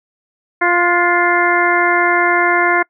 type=harmonic tone with a mistuned harmonic; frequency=349.2 Hz; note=F4; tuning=in tune; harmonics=1 / 2 / 3 / 4 / 5 / 6; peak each=-18 / -18 / -18 / -18 / -18 / -18 dBFS; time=0.61-2.83 s; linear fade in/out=10 ms; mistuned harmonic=4; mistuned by=+30 cents; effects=noise-tail reverb RT60 0.1 s tail -25 dB re dry